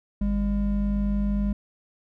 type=tone pair together; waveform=triangle; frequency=51.01 / 202.7 Hz; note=G#1 / G#3; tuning=-30 / -42 cents; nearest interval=2 octaves; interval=2388 cents; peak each=-23 / -22 dBFS; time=0.21-1.53 s; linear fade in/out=5 ms; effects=none